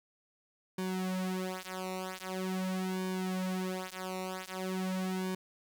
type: tone with flanger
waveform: sawtooth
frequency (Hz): 186.3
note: F#3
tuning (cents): +12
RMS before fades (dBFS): -36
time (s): 0.78-5.35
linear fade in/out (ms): 5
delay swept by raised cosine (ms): 1.5 to 6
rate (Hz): 0.44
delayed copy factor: -1
effects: 11-bit